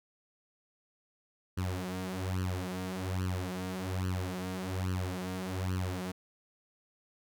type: tone with flanger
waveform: sawtooth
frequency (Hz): 92.5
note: F#2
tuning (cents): 0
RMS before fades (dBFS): -35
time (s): 1.57-6.12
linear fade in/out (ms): 10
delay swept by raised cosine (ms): 0.67 to 6.57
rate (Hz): 1.2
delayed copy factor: +0.95
effects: none